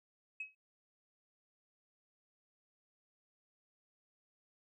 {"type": "tone with exponential decay", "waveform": "sine", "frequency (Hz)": 2557, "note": "D#7", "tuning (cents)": 47, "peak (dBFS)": -36, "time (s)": [0.4, 0.55], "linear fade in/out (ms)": 5, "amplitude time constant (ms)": 32, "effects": ["noise-tail reverb RT60 0.1 s tail -22 dB re dry", "tanh soft clip ceiling -33 dBFS"]}